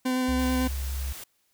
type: tone with vibrato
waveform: 40% pulse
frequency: 255.3 Hz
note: C4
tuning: 42 cents flat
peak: -23 dBFS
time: 0.05-0.68 s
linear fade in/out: 10 ms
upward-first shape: square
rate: 9 Hz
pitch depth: 8 cents each way
type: tone with pitch glide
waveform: sine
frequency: 67.8 to 66.56 Hz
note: C#2 to C2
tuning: -38 to +30 cents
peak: -28 dBFS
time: 0.28-1.13 s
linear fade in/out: 10 ms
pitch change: -32 cents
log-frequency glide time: 0.45-0.77 s
type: noise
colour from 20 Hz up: white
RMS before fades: -41 dBFS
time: 0.39-1.24 s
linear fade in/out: 5 ms
effects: white hiss -70 dBFS RMS until 1.53 s